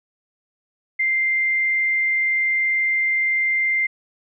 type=tone; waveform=sine; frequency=2093 Hz; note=C7; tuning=in tune; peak=-17 dBFS; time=0.99-3.87 s; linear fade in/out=10 ms; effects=none